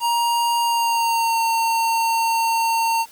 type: tone with pitch glide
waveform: square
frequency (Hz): 940 to 911.7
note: A#5 to A#5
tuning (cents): +14 to -39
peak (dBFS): -18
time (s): 0-3.06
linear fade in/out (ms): 50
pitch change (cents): -53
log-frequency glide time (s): 0.6-1.4
effects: white hiss -47 dBFS RMS until 3.11 s